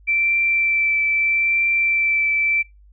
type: tone with vibrato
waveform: sine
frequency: 2337 Hz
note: D7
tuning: 9 cents flat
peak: -16 dBFS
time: 0.07-2.63 s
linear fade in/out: 20 ms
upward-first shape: triangle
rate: 0.78 Hz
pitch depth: 13 cents each way
effects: noise-tail reverb RT60 0.2 s tail -24 dB re dry + added 50 Hz sine -46 dBFS peak until 2.92 s